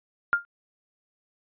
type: tone with exponential decay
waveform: sine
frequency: 1403 Hz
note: F6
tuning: 8 cents sharp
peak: -14 dBFS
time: 0.33-0.45 s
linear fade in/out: 0 ms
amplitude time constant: 26 ms
effects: resampled to 8000 Hz